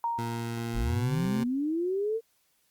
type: tone with exponential decay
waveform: sine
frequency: 932.3 Hz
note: A#5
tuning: in tune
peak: -25 dBFS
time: 0.04-1.19 s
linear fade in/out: 1 ms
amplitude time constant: 250 ms
type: tone with pitch glide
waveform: 20% pulse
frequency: 116.54 to 130.06 Hz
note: A#2 to C3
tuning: 0 to -10 cents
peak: -26 dBFS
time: 0.18-1.44 s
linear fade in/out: 10 ms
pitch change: +190 cents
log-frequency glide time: 0.83-1.19 s
type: linear sweep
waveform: sine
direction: up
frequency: 30.3 to 460.9 Hz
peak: -26 dBFS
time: 0.73-2.21 s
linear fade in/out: 50 ms
effects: white hiss -70 dBFS RMS until 2.7 s + Opus 32 kbps